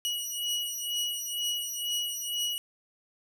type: beating tone pair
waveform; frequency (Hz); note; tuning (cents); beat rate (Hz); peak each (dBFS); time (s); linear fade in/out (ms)
sawtooth; 2913 / 2915.1; F#7 / F#7; -28 / -26; 2.1; -30; 0.05-2.58; 0
effects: none